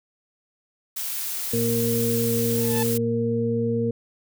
blue noise, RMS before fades -29 dBFS, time 0.96-2.98 s, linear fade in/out 10 ms
harmonic tone, 116.1 Hz, A#2, 7 cents flat, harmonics 1 / 2 / 4, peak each -27 / -25 / -24 dBFS, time 1.53-3.91 s, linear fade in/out 5 ms
sawtooth tone with exponential growth, 876 Hz, A5, 8 cents flat, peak -22 dBFS, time 2.43-2.83 s, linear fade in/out 5 ms, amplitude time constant 86 ms
effects none

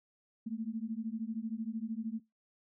sine beating tone pair, 217.4 / 230.4 Hz, A3 / A#3, -21 / -20 cents, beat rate 13 Hz, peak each -38 / -38 dBFS, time 0.46-2.2 s, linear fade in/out 10 ms, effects noise-tail reverb RT60 0.2 s tail -22 dB re dry

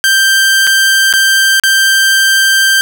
sawtooth tone with dropouts, 1572 Hz, G6, 4 cents sharp, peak -3 dBFS, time 0.04-2.81 s, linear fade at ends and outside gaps 0 ms, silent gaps 0.669-0.673 / 1.127-1.137 / 1.598-1.636 s, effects none

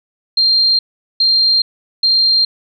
sine tone bursts, 4186 Hz, C8, in tune, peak -9 dBFS, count 3, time 0.37-2.45 s, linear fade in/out 5 ms, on 420 ms, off 410 ms, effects none

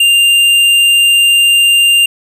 sine tone with hard clipping, 2794 Hz, F7, in tune, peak -7 dBFS, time 0-2.06 s, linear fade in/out 5 ms, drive 9 dB, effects none

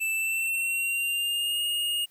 square tone with pitch glide, 2647 to 2853 Hz, E7 to F7, +7 to +36 cents, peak -26 dBFS, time 0-2.06 s, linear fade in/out 20 ms, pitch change +129 cents, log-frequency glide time 0.13-1.59 s, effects white hiss -63 dBFS RMS until 2.1 s + high-pass 80 Hz 12 dB/octave

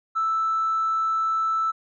triangle tone with tanh clipping, 1318.5 Hz, E6, in tune, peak -20 dBFS, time 0.15-1.72 s, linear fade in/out 20 ms, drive 1 dB, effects resampled to 16000 Hz

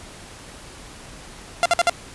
sawtooth tone bursts, 691 Hz, F5, 19 cents flat, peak -10 dBFS, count 4, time 1.63-1.896 s, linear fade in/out 0 ms, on 26 ms, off 54 ms, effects pink hiss -41 dBFS RMS until 2.14 s + resampled to 24000 Hz

